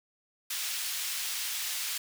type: high-pass noise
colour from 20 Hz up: pink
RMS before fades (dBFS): -34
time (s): 0.5-1.98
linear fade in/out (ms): 5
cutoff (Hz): 2600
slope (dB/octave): 12
effects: none